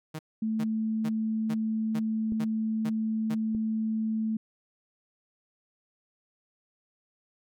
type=tone bursts; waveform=sawtooth; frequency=156.4 Hz; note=D#3; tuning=9 cents sharp; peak=-30 dBFS; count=8; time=0.14-3.348 s; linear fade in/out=10 ms; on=51 ms; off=400 ms
type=tone; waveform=sine; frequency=220 Hz; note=A3; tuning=in tune; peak=-26 dBFS; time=0.42-4.37 s; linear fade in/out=5 ms
type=clicks; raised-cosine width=3 ms; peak=-27 dBFS; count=2; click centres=2.322 / 3.549 s
effects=none